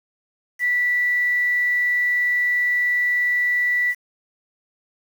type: tone with quantisation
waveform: sine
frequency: 1963 Hz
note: B6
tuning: 11 cents flat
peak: -17 dBFS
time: 0.59-3.95 s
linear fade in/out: 50 ms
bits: 7
effects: none